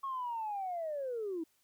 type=linear sweep; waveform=sine; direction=down; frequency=1102 to 311.1 Hz; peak=-34 dBFS; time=0.03-1.44 s; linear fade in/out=10 ms; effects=tanh soft clip ceiling -30 dBFS + white hiss -73 dBFS RMS until 1.63 s